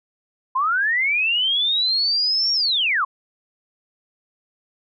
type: linear two-way sweep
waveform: sine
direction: up then down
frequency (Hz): 1000 to 5588 to 1000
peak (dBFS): -17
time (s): 0.55-3.05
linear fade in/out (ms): 10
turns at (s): 2.53
effects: none